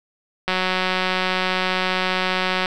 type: click train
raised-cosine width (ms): 0.3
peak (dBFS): -5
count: 404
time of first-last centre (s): 0.48-2.658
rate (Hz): 185
effects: none